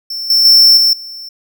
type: tone with level steps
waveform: square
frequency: 5380 Hz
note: E8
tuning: 34 cents sharp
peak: -20 / -8 / -4 / -8 / -27 dBFS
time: 0.1-1.29 s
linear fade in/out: 5 ms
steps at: 0.3 / 0.45 / 0.77 / 0.93 s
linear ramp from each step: 2 ms
effects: none